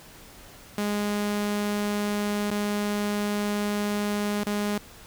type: tone with dropouts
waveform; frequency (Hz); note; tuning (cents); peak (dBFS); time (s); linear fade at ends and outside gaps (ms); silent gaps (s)
sawtooth; 206.6; G#3; -9; -21; 0.78-4.78; 2; 2.503-2.512 / 4.435-4.466
effects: pink hiss -48 dBFS RMS until 5.06 s